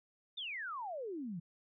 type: exponential sweep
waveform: sine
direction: down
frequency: 3683 to 158.1 Hz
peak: -39 dBFS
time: 0.37-1.4 s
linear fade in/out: 10 ms
effects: none